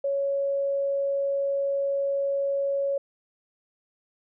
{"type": "tone", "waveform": "sine", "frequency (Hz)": 556, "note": "C#5", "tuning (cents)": 5, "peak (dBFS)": -23, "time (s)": [0.04, 2.98], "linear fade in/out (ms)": 5, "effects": []}